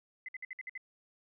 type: tone bursts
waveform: sine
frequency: 2033 Hz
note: B6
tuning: 50 cents sharp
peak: -39 dBFS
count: 7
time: 0.26-0.777 s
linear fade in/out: 2 ms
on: 25 ms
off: 57 ms
effects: none